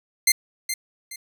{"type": "tone with echo", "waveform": "10% pulse", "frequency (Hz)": 2093, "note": "C7", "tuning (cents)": 0, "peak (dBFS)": -5, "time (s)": [0.27, 0.32], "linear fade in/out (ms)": 5, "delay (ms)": 420, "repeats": 2, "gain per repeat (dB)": -10, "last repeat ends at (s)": 1.16, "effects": []}